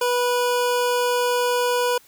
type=tone; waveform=25% pulse; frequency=490 Hz; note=B4; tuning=14 cents flat; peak=-15 dBFS; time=0.01-1.98 s; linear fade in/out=5 ms; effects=white hiss -53 dBFS RMS until 2.07 s